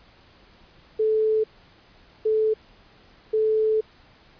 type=tone bursts at uneven times; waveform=sine; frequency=435.6 Hz; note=A4; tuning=17 cents flat; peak=-18 dBFS; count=3; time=0.99-1.44 / 2.25-2.54 / 3.33-3.81 s; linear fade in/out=10 ms; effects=pink hiss -54 dBFS RMS until 4.39 s + resampled to 11025 Hz